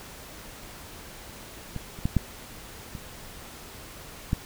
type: clicks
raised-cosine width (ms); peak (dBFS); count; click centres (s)
5; -20 / -29 / -12 / -8 / -24 / -11; 6; 1.763 / 1.989 / 2.055 / 2.167 / 2.952 / 4.331
effects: pink hiss -44 dBFS RMS until 4.45 s